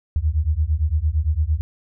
sine beating tone pair, 73 / 81.8 Hz, D2 / E2, -10 / -13 cents, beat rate 8.8 Hz, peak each -20 / -20 dBFS, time 0.16-1.61 s, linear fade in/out 0 ms, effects none

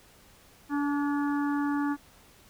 harmonic tone with a mistuned harmonic, 288 Hz, D4, 34 cents flat, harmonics 1 / 3 / 4 / 5 / 6, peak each -26 / -36 / -38 / -40 / -42 dBFS, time 0.69-1.97 s, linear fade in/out 50 ms, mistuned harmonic 6, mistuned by -19 cents, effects pink hiss -57 dBFS RMS until 2.49 s

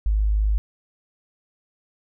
sine tone, 52.1 Hz, G#1, 6 cents sharp, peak -17 dBFS, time 0.06-0.58 s, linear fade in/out 0 ms, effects none

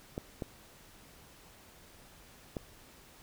clicks, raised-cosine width 2 ms, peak -22 dBFS, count 3, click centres 0.179 / 0.422 / 2.568 s, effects pink hiss -57 dBFS RMS until 3.22 s

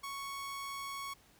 sawtooth tone, 1108.7 Hz, C#6, in tune, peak -36 dBFS, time 0.03-1.14 s, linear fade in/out 10 ms, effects pink hiss -64 dBFS RMS until 1.39 s

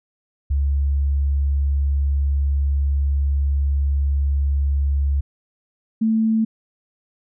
sine tone pair in turn, 70 / 221.8 Hz, C#2 / A3, +18 / +14 cents, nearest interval octave + minor sixth, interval 1996 cents, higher second, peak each -16 / -15 dBFS, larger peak second, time 0.5-5.21 / 6.01-6.45 s, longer first, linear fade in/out 10 ms, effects none

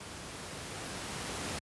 pink noise with level ramp, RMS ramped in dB -45 to -36 dBFS, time 0-1.59 s, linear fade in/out 5 ms, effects high-pass 80 Hz 12 dB/octave + resampled to 24000 Hz

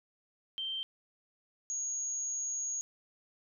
sine tone pair in turn, 3136 / 6645 Hz, G7 / G#8, 0 / 0 cents, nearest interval octave + minor second, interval 1300 cents, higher second, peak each -34 / -33 dBFS, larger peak second, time 0.58-0.83 / 1.7-2.81 s, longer second, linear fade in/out 0 ms, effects 12-bit

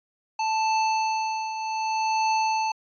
square tone with tremolo, 880 Hz, A5, in tune, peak -21 dBFS, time 0.39-2.72 s, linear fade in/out 5 ms, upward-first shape triangle, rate 0.65 Hz, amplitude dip 65%, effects resampled to 16000 Hz

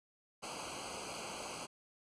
pink noise with comb filter, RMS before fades -44 dBFS, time 0.42-1.67 s, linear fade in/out 20 ms, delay 0.55 ms, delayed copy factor -1, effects resampled to 22050 Hz

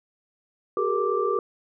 sine tone cluster, 380.6 / 417.6 / 469.5 / 1175 Hz, F#4 / G#4 / A#4 / D6, +49 / +10 / +12 / +1 cents, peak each -27 dBFS, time 0.77-1.39 s, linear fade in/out 2 ms, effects none

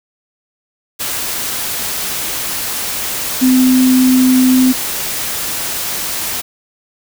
sine tone in noise, 256.4 Hz, C4, 35 cents flat, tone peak -7 dBFS, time 3.41-4.73 s, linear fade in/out 20 ms, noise white, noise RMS -20 dBFS, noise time 0.99-6.42 s, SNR +10 dB, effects none

